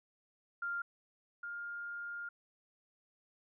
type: tone pair in turn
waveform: sine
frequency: 1396.9 / 1409.1 Hz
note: F6 / F6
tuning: 0 / +15 cents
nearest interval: unison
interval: 15 cents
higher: second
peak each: -35 / -40 dBFS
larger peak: first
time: 0.62-0.82 / 1.43-2.29 s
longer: second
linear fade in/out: 5 ms
effects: none